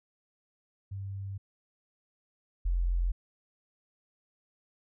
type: tone pair in turn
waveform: sine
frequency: 98 / 43.65 Hz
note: G2 / F1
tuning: 0 / 0 cents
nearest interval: octave + major second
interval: 1400 cents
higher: first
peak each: -35 / -25 dBFS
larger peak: second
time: 0.91-1.38 / 2.65-3.12 s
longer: neither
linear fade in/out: 10 ms
effects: none